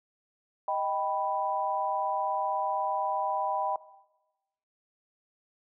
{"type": "chord", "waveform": "sine", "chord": "Eb augmented", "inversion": "none", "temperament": "equal with one note detuned", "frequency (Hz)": [624.1, 784, 987.8], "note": ["Eb5", "G5", "B5"], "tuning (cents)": [5, 0, 0], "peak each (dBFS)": [-33, -30, -31], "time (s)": [0.68, 3.76], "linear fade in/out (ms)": 2, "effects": ["noise-tail reverb RT60 1.0 s tail -17 dB re dry"]}